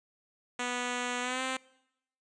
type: tone with pitch glide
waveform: 5% pulse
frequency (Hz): 246 to 260.6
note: B3 to C4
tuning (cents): -7 to -7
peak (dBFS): -20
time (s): 0.59-1.57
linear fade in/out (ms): 5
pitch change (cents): +100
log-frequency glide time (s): 1.21-1.42
effects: noise-tail reverb RT60 0.8 s tail -22 dB re dry + resampled to 22050 Hz